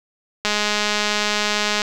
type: click train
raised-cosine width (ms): 0.2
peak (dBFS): -3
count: 287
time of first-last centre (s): 0.45-1.818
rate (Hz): 209
effects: none